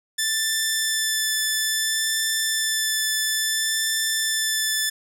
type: tone with vibrato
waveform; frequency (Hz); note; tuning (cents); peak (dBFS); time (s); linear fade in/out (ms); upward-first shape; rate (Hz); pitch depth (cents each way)
10% pulse; 1760; A6; 0; -12; 0.18-4.9; 10; sine; 0.59; 10
effects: none